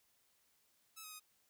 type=tone with pitch steps; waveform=5% pulse; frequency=1303 / 1262 / 1250 Hz; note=E6 / D#6 / D#6; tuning=-20 / +24 / +8 cents; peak=-38 dBFS; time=0.96-1.2 s; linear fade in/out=20 ms; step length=80 ms; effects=white hiss -75 dBFS RMS until 1.49 s